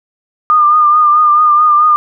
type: tone with vibrato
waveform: sine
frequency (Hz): 1210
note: D#6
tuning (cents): -49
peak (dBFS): -5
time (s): 0.5-1.96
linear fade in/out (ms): 0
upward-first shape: triangle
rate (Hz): 4.6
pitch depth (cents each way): 45
effects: none